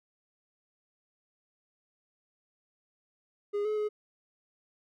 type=tone with pitch steps; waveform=triangle; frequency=410.3 / 426.8 / 422.1 Hz; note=G#4 / G#4 / G#4; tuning=-21 / +47 / +28 cents; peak=-26 dBFS; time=3.53-3.89 s; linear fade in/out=20 ms; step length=120 ms; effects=none